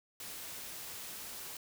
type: noise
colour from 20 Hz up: white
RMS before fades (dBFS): -45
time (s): 0.2-1.57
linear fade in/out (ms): 2
effects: none